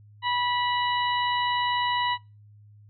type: harmonic tone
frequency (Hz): 978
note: B5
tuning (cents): -17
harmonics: 1 / 2 / 3 / 4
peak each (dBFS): -25 / -30 / -32 / -34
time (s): 0.22-2.18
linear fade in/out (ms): 50
effects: noise-tail reverb RT60 0.3 s tail -25 dB re dry + added 104 Hz sine -49 dBFS peak until 2.89 s